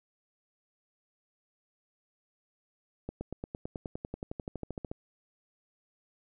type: accelerating click train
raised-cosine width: 2 ms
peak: -23 dBFS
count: 21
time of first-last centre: 3.09-4.915 s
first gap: 120 ms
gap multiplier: 0.97
effects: none